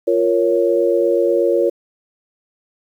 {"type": "chord", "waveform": "sine", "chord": "Bb minor", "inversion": "second", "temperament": "equal", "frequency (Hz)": [349.2, 466.2, 554.4], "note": ["F4", "Bb4", "Db5"], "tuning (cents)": [0, 0, 0], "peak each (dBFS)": -17, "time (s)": [0.07, 1.7], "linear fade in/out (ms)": 10, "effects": ["8-bit"]}